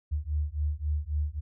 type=beating tone pair; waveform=sine; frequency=73 / 76.7 Hz; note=D2 / D#2; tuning=-10 / -24 cents; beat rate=3.7 Hz; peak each=-30 dBFS; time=0.11-1.41 s; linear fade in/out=20 ms; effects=none